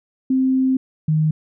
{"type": "tone pair in turn", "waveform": "sine", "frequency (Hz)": [261.6, 155.55], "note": ["C4", "D#3"], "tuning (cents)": [0, 0], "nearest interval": "major sixth", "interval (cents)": 900, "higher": "first", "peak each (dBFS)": -14, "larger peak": "neither", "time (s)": [[0.3, 0.77], [1.08, 1.31]], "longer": "first", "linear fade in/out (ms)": 5, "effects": []}